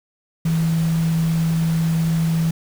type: tone in noise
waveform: sine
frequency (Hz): 163.5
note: E3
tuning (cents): -14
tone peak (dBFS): -16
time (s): 0.45-2.51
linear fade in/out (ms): 5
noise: pink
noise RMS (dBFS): -34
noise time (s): 0.45-2.51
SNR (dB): +15
effects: none